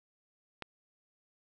click, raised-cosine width 0.3 ms, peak -23 dBFS, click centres 0.623 s, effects none

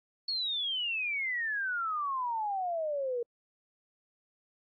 sine exponential sweep, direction down, 4405 to 466.2 Hz, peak -30 dBFS, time 0.28-3.23 s, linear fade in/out 5 ms, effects AAC 32 kbps

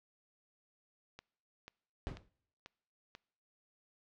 click train, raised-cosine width 0.2 ms, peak -31 dBFS, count 5, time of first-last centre 1.19-3.151 s, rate 2.04 Hz
brown noise with exponential decay, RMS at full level -37 dBFS, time 2.07-2.29 s, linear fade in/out 0 ms, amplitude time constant 47 ms
effects noise-tail reverb RT60 0.8 s tail -26 dB re dry + low-pass 5000 Hz 12 dB/octave

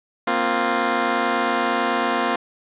10% pulse chord, Bb suspended second, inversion none, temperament just, 233.1 / 262.2 / 349.6 Hz, Bb3 / C4 / F4, 0 / +4 / +2 cents, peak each -16 dBFS, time 0.27-2.36 s, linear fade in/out 5 ms, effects resampled to 8000 Hz + 8-bit

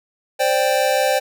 square chord, C suspended second, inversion none, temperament just, 523.3 / 588.7 / 784.9 Hz, C5 / D5 / G5, 0 / +4 / +2 cents, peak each -20 / -21 / -21 dBFS, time 0.39-1.2 s, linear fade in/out 20 ms, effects none

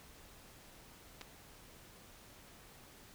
clicks, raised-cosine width 0.2 ms, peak -30 dBFS, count 2, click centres 1.212 / 1.216 s, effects pink hiss -58 dBFS RMS until 3.14 s

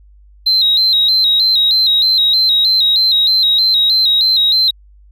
triangle tone with vibrato, 3951 Hz, B7, in tune, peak -6 dBFS, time 0.46-4.71 s, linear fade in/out 10 ms, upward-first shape square, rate 3.2 Hz, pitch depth 64 cents each way, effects tanh soft clip ceiling -6 dBFS + added 50 Hz sine -41 dBFS peak until 5.11 s

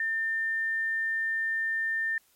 sine tone, 1800 Hz, A6, 39 cents sharp, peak -26 dBFS, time 0-2.18 s, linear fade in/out 2 ms, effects white hiss -65 dBFS RMS until 2.35 s + MP3 64 kbps

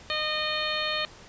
harmonic tone, 613 Hz, D#5, 26 cents flat, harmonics 1 / 2 / 3 / 4 / 5 / 6 / 7, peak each -34 / -34 / -34 / -34 / -34 / -34 / -34 dBFS, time 0.1-1.05 s, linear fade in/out 0 ms, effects pink hiss -49 dBFS RMS until 1.28 s + resampled to 16000 Hz

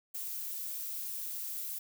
violet noise, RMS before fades -39 dBFS, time 0.14-1.79 s, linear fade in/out 10 ms, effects none

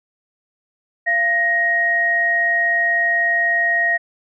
sine tone pair together, 684 / 1876.3 Hz, F5 / A#6, -36 / +11 cents, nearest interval octave + perfect fourth, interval 1747 cents, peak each -23 / -15 dBFS, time 1.06-3.98 s, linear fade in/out 20 ms, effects none

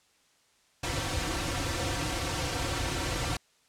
pink noise with comb filter, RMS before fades -31 dBFS, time 0.83-3.37 s, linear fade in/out 5 ms, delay 4.8 ms, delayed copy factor -1, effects white hiss -66 dBFS RMS until 3.68 s + low-pass 8000 Hz 12 dB/octave

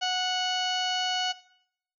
harmonic tone with a mistuned harmonic, 736 Hz, F#5, 9 cents flat, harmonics 1 / 2 / 3 / 4 / 5 / 6 / 7 / 8 / 9, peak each -29 / -34 / -40 / -30 / -43 / -35 / -43 / -43 / -44 dBFS, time 0.01-1.33 s, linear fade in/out 20 ms, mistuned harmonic 5, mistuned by +19 cents, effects noise-tail reverb RT60 0.7 s tail -19 dB re dry

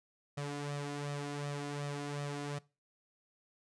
sawtooth tone with flanger, 144.2 Hz, D3, 31 cents flat, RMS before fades -39 dBFS, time 0.37-2.59 s, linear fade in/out 10 ms, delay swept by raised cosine 1.6 to 2.9 ms, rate 2.7 Hz, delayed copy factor +0.6, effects noise-tail reverb RT60 0.3 s tail -21 dB re dry + resampled to 22050 Hz

